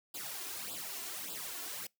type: noise with flanger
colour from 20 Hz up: white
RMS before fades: -42 dBFS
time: 0.14-1.87 s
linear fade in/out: 5 ms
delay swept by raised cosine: 0.24 to 2.94 ms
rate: 1.7 Hz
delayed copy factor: +0.9
effects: noise-tail reverb RT60 0.2 s tail -26 dB re dry + high-pass 150 Hz 12 dB/octave